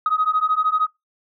sine beating tone pair, 1252 / 1265 Hz, D#6 / D#6, +10 / +28 cents, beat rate 13 Hz, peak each -19 dBFS, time 0.06-0.87 s, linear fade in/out 2 ms, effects noise-tail reverb RT60 0.2 s tail -23 dB re dry + tanh soft clip ceiling -10 dBFS

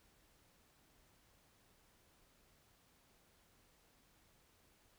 silence, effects pink hiss -71 dBFS RMS until 4.98 s

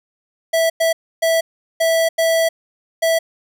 square tone bursts at uneven times, 656 Hz, E5, 9 cents flat, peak -14 dBFS, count 6, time 0.53-0.7 / 0.8-0.93 / 1.22-1.41 / 1.8-2.09 / 2.18-2.49 / 3.02-3.19 s, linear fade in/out 10 ms, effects none

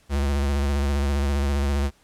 square tone with vibrato, 70.4 Hz, C#2, 27 cents sharp, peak -21 dBFS, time 0.09-1.91 s, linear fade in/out 50 ms, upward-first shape square, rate 15 Hz, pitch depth 42 cents each way, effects pink hiss -59 dBFS RMS until 2.03 s + low-pass 11000 Hz 12 dB/octave

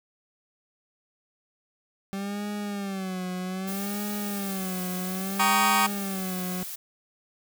40% pulse tone with vibrato, 194.2 Hz, G3, 16 cents flat, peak -29 dBFS, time 2.13-6.63 s, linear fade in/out 0 ms, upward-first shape sine, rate 0.63 Hz, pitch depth 110 cents each way
blue noise, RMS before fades -37 dBFS, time 3.67-6.76 s, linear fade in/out 10 ms
sawtooth chord, Eb dominant seventh, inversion first, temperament just, 777.8 / 933.4 / 1120.1 / 1244.5 Hz, G5 / Bb5 / Db6 / Eb6, -14 / +2 / +18 / 0 cents, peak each -22 dBFS, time 5.39-5.87 s, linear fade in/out 10 ms
effects none

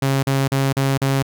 sawtooth tone bursts, 136.1 Hz, C#3, 31 cents flat, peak -12 dBFS, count 5, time 0.02-1.226 s, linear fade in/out 5 ms, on 210 ms, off 39 ms, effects none

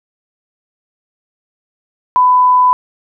sine tone, 1000 Hz, B5, 21 cents sharp, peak -6 dBFS, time 2.16-2.73 s, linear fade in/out 0 ms, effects none

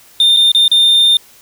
triangle tone with dropouts, 3617 Hz, A7, 47 cents sharp, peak -5 dBFS, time 0.2-1.17 s, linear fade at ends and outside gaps 2 ms, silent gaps 0.365-0.37 / 0.518-0.548 / 0.68-0.715 s, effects white hiss -44 dBFS RMS until 1.41 s

